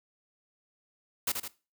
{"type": "noise with echo", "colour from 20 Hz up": "white", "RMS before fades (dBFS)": -29, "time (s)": [1.27, 1.32], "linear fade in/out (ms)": 5, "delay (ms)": 80, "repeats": 2, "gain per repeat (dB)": -5, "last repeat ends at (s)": 1.48, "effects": ["noise-tail reverb RT60 0.3 s tail -18 dB re dry"]}